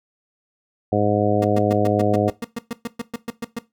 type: harmonic tone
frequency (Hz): 103.83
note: G#2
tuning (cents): 0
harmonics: 1 / 2 / 3 / 4 / 5 / 6 / 7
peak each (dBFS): -24 / -24 / -24 / -24 / -24 / -24 / -24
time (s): 0.92-2.3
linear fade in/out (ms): 5
type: tone bursts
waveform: 30% pulse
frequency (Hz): 233.1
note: A#3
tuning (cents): 0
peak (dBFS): -21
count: 16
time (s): 1.42-3.588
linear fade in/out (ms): 2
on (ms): 23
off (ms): 120
effects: noise-tail reverb RT60 0.2 s tail -17 dB re dry

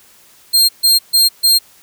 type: tone bursts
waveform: sawtooth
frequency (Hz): 4202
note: C8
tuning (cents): +7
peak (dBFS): -5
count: 4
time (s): 0.53-1.59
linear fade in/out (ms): 20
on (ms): 160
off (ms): 140
effects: white hiss -47 dBFS RMS until 1.82 s

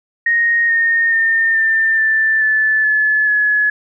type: tone with pitch steps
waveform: sine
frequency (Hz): 1864.7 / 1840.1 / 1815.8 / 1791.8 / 1768.2 / 1744.9 / 1721.8 / 1699.1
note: A#6 / A#6 / A#6 / A6 / A6 / A6 / A6 / G#6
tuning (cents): 0 / -23 / -46 / +31 / +8 / -15 / -38 / +39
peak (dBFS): -11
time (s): 0.26-3.7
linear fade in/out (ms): 5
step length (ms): 430
effects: none

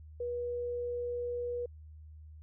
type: tone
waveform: sine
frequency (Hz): 484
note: B4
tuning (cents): -35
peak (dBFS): -33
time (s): 0.2-1.66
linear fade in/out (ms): 5
effects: added 77 Hz sine -48 dBFS peak until 2.42 s

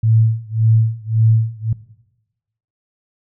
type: tone with tremolo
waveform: sine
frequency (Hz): 111.6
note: A2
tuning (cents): +25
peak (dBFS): -8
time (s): 0.03-1.73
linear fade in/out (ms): 5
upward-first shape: sine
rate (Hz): 1.8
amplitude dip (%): 100
effects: noise-tail reverb RT60 1.0 s tail -18 dB re dry

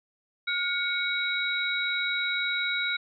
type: tone cluster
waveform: sine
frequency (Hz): 1429 / 2229 / 3837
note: F6 / C#7 / A#7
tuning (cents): +39 / +9 / +49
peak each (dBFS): -30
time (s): 0.47-2.97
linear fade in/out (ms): 10
effects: none

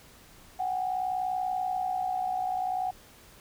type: tone pair together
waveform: sine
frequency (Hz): 741.5 / 802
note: F#5 / G5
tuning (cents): +4 / +39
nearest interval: minor second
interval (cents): 135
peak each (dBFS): -28 / -35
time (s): 0.59-2.91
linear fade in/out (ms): 10
effects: pink hiss -54 dBFS RMS until 3.4 s

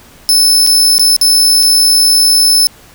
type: tone with dropouts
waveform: sawtooth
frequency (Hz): 5260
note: E8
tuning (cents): -5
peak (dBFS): -3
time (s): 0.29-2.67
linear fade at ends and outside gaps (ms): 0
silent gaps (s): 0.665-0.672 / 0.981-0.995 / 1.164-1.213 / 1.628-1.632
effects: pink hiss -40 dBFS RMS until 2.94 s

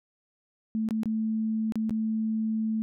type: tone with dropouts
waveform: sine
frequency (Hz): 220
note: A3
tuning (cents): 0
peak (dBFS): -25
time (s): 0.75-2.82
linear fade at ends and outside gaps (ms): 0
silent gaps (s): 0.888-0.908 / 1.033-1.057 / 1.722-1.756 / 1.895-1.907
effects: none

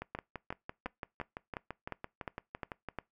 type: two click trains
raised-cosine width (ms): 0.5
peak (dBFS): -24 / -22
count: 18 / 9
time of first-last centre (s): 0.02-2.887 / 0.15-2.987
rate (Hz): 5.93 / 2.82
effects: noise-tail reverb RT60 0.2 s tail -23 dB re dry

